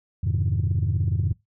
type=chord; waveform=sine; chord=F minor seventh; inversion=none; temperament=equal; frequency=87.31 / 103.83 / 130.81 / 155.56 Hz; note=F2 / Ab2 / C3 / Eb3; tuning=0 / 0 / 0 / 0 cents; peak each=-23 / -23 / -27 / -29 dBFS; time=0.23-1.33 s; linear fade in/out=10 ms; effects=noise-tail reverb RT60 0.2 s tail -23 dB re dry + tanh soft clip ceiling -15 dBFS